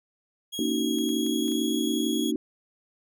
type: tone with pitch glide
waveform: sawtooth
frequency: 3295 to 3331 Hz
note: G#7 to G#7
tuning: -14 to +4 cents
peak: -29 dBFS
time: 0.52-2.32 s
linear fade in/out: 20 ms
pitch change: +18 cents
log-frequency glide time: 0.75-1.6 s
type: chord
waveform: sine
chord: D# minor seventh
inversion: second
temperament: just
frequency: 233.3 / 280 / 311.1 / 373.4 Hz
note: A#3 / C#4 / D#4 / F#4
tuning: +2 / +18 / 0 / +16 cents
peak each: -29 / -30 / -28 / -32 dBFS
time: 0.59-2.36 s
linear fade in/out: 2 ms
type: clicks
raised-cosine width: 0.2 ms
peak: -31 dBFS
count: 5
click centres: 0.986 / 1.091 / 1.265 / 1.481 / 1.519 s
effects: none